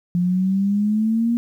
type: exponential sweep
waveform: sine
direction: up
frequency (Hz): 174.61 to 238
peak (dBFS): -16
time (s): 0.15-1.37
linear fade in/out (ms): 0
effects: 9-bit